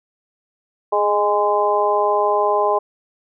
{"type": "harmonic tone with a mistuned harmonic", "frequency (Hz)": 206, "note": "G#3", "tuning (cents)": -14, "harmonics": [2, 3, 4, 5], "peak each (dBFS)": [-20, -20, -20, -20], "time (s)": [0.92, 2.79], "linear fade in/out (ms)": 10, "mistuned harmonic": 2, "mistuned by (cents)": 19, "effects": []}